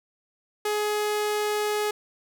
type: tone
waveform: sawtooth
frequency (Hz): 420.1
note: G#4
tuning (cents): +20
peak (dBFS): -20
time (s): 0.65-1.91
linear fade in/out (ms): 5
effects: none